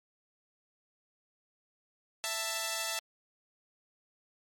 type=tone pair together; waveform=5% pulse; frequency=660.7 / 885 Hz; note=E5 / A5; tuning=+4 / +10 cents; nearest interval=perfect fourth; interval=506 cents; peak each=-24 dBFS; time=2.24-2.99 s; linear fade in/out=0 ms; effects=MP3 64 kbps